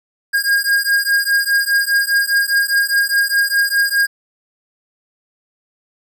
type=beating tone pair; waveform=square; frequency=1621 / 1625.9 Hz; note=G#6 / G#6; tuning=-42 / -37 cents; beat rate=4.9 Hz; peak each=-17 dBFS; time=0.33-4.07 s; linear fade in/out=20 ms; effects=none